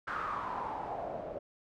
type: noise with low-pass filter sweep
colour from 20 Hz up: white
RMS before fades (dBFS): -38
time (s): 0.07-1.39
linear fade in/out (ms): 10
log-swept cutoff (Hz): 1400 to 550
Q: 5.9
effects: none